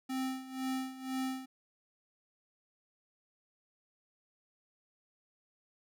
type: tone with tremolo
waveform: square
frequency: 261.6 Hz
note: C4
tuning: in tune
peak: -33 dBFS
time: 0.09-1.46 s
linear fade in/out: 10 ms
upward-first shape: sine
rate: 2 Hz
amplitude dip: 80%
effects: none